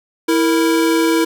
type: tone pair together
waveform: square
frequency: 328 / 463.9 Hz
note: E4 / A#4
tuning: -9 / -8 cents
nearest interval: tritone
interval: 601 cents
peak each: -14 / -19 dBFS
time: 0.28-1.25 s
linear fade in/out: 10 ms
effects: none